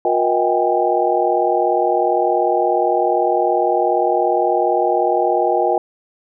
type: tone cluster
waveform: sine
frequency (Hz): 358 / 475.3 / 633 / 772 / 812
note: F4 / A#4 / D#5 / G5 / G#5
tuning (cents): +43 / +34 / +30 / -27 / -39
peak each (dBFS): -20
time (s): 0.05-5.78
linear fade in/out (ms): 2
effects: none